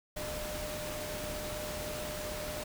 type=tone in noise; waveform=sine; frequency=605 Hz; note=D#5; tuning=49 cents flat; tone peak=-40 dBFS; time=0.16-2.64 s; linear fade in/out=10 ms; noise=pink; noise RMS=-40 dBFS; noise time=0.16-2.64 s; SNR=-3 dB; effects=none